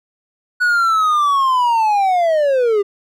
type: linear sweep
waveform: triangle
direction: down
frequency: 1480 to 392 Hz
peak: -10 dBFS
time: 0.6-2.83 s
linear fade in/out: 20 ms
effects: none